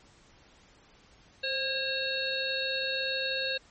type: harmonic tone with a mistuned harmonic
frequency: 542 Hz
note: C#5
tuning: 39 cents flat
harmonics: 1 / 3 / 5 / 7 / 8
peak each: -35 / -35 / -35 / -35 / -35 dBFS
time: 1.43-3.58 s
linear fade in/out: 10 ms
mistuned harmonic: 1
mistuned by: -46 cents
effects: pink hiss -59 dBFS RMS until 3.7 s + MP3 32 kbps